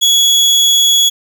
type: tone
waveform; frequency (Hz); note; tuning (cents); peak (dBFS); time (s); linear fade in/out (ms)
30% pulse; 3364; G#7; +22; -5; 0.01-1.1; 20
effects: none